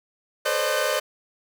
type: tone cluster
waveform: sawtooth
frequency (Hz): 437.8 / 509 / 536 / 605 / 1524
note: A4 / C5 / C5 / D#5 / G6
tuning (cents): -9 / -48 / +42 / -49 / -49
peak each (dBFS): -29 / -26 / -24 / -21 / -26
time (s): 0.45-1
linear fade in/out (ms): 10
effects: none